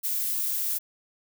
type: noise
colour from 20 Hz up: violet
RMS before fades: -28 dBFS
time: 0.03-0.79 s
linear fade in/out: 20 ms
effects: none